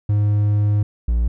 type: tone pair in turn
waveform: triangle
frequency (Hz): 103.83 / 58.14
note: G#2 / A#1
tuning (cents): 0 / -4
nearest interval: minor seventh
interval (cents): 1004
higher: first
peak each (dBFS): -12 / -13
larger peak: first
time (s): 0.09-0.83 / 1.08-1.28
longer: first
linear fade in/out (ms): 5
effects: none